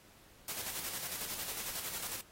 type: noise with tremolo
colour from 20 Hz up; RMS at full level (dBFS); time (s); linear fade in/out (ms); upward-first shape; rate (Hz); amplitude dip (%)
white; -39; 0.48-2.21; 2; square; 11; 40
effects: pink hiss -61 dBFS RMS until 2.31 s + AAC 48 kbps